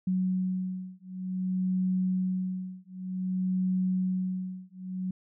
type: beating tone pair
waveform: sine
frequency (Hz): 185 / 185.54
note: F#3 / F#3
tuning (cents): 0 / +5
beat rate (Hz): 0.54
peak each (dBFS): -30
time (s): 0.07-5.11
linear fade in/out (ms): 5
effects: none